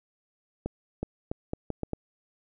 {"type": "accelerating click train", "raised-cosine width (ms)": 2, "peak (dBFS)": -17, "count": 7, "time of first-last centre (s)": [0.66, 1.933], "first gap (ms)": 370, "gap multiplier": 0.77, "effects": []}